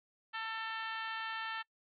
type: harmonic tone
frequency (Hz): 446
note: A4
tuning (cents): +23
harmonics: 2 / 3 / 4 / 5 / 6 / 7 / 8 / 9 / 10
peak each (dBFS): -44 / -43 / -42 / -52 / -48 / -48 / -55 / -56 / -59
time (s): 0.33-1.63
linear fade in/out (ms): 20
effects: noise-tail reverb RT60 0.1 s tail -26 dB re dry